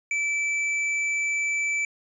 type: tone with tanh clipping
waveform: triangle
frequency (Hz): 2317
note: D7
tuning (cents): -24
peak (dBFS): -25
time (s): 0.11-1.85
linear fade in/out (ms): 2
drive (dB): 14
effects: resampled to 22050 Hz